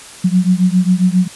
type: beating tone pair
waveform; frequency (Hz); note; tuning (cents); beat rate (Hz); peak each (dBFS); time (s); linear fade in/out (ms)
sine; 179.6 / 187; F3 / F#3; +49 / +19; 7.4; -12 / -13; 0.24-1.28; 10
effects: white hiss -35 dBFS RMS until 1.35 s + resampled to 24000 Hz